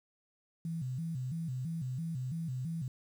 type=tone with vibrato; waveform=sine; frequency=145.3 Hz; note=D3; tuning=18 cents flat; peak=-34 dBFS; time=0.65-2.88 s; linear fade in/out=2 ms; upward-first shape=square; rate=3 Hz; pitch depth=220 cents each way; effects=10-bit